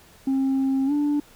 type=tone with pitch glide; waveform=sine; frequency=268.1 to 292.4 Hz; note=C4 to D4; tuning=+42 to -7 cents; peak=-17 dBFS; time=0.27-1.2 s; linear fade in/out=5 ms; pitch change=+151 cents; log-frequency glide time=0.86-0.92 s; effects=tanh soft clip ceiling -18 dBFS + pink hiss -52 dBFS RMS until 1.35 s